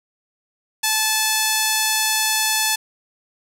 5% pulse tone, 870 Hz, A5, 20 cents flat, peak -5 dBFS, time 0.83-2.76 s, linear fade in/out 10 ms, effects none

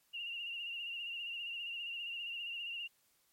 sine tone with vibrato, 2794 Hz, F7, in tune, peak -39 dBFS, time 0.13-2.88 s, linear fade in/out 20 ms, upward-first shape sine, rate 15 Hz, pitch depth 48 cents each way, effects white hiss -73 dBFS RMS until 3.32 s + MP3 64 kbps

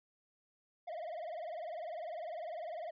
triangle tone with vibrato, 660 Hz, E5, 2 cents sharp, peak -38 dBFS, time 0.87-2.91 s, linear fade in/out 10 ms, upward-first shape triangle, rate 20 Hz, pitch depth 170 cents each way, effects resampled to 11025 Hz

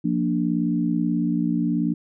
sine chord, Bb major, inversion second, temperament equal, 174.61 / 233.1 / 293.7 Hz, F3 / Bb3 / D4, 0 / 0 / 0 cents, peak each -24 dBFS, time 0.04-1.94 s, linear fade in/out 10 ms, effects none

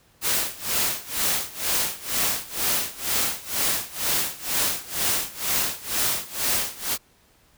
white noise with tremolo, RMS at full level -22 dBFS, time 0.21-6.98 s, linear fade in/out 50 ms, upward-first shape sine, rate 2.1 Hz, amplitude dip 90%, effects pink hiss -59 dBFS RMS until 7.57 s

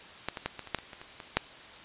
clicks, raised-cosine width 0.3 ms, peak -14 / -20 / -14 / -22 / -27 / -11 / -25 / -27 / -28 / -25 / -7 dBFS, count 11, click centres 0.286 / 0.372 / 0.46 / 0.593 / 0.673 / 0.747 / 0.787 / 0.932 / 1.015 / 1.202 / 1.37 s, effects white hiss -48 dBFS RMS until 1.84 s + resampled to 8000 Hz

